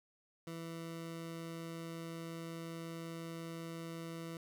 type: tone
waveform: 20% pulse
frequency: 165.5 Hz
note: E3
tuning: 7 cents sharp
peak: -38 dBFS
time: 0.47-4.37 s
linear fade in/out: 2 ms
effects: none